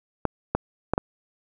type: clicks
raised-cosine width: 1 ms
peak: -7 dBFS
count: 4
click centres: 0.253 / 0.55 / 0.936 / 0.979 s
effects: none